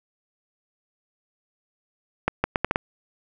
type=accelerating click train; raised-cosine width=0.5 ms; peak=-5 dBFS; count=6; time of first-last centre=2.28-2.759 s; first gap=160 ms; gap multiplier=0.74; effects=none